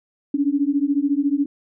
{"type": "beating tone pair", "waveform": "sine", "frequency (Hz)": [277.2, 291.2], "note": ["C#4", "D4"], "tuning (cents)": [0, -15], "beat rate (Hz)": 14, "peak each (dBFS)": -20, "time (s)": [0.34, 1.46], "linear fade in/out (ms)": 5, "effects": []}